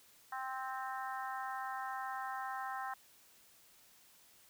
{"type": "harmonic tone", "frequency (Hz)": 261.9, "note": "C4", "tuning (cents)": 2, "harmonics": [3, 4, 5, 6, 7], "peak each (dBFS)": [-42, -44, -46, -48, -49], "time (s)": [0.32, 2.94], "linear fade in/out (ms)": 5, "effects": ["white hiss -64 dBFS RMS until 4.49 s"]}